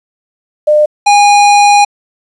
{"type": "tone pair in turn", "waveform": ["sine", "square"], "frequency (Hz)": [602, 818.8], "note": ["D5", "G#5"], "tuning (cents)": [43, -25], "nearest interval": "perfect fourth", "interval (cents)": 532, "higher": "second", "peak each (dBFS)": -4, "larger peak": "neither", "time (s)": [[0.67, 0.86], [1.06, 1.85]], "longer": "second", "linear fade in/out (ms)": 10, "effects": ["resampled to 22050 Hz", "7-bit"]}